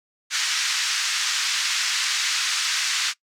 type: band-pass noise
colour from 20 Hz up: white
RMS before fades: -24 dBFS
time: 0.3-3.14 s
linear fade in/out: 50 ms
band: 1300 to 6400 Hz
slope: 24 dB/octave
effects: noise-tail reverb RT60 0.1 s tail -21 dB re dry